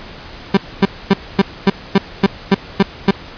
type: tone bursts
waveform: 30% pulse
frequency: 196 Hz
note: G3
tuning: in tune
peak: -4 dBFS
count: 10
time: 0.54-3.11 s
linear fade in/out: 5 ms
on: 32 ms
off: 250 ms
effects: pink hiss -34 dBFS RMS until 3.37 s + resampled to 11025 Hz